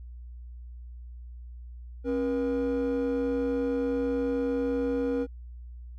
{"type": "tone pair together", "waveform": "triangle", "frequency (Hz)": [270.3, 479.2], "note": ["C#4", "A#4"], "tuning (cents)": [-44, 48], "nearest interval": "minor seventh", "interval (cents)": 992, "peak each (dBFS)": -25, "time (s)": [2.04, 5.27], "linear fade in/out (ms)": 50, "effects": ["tanh soft clip ceiling -20 dBFS", "added 60 Hz sine -40 dBFS peak until 5.98 s"]}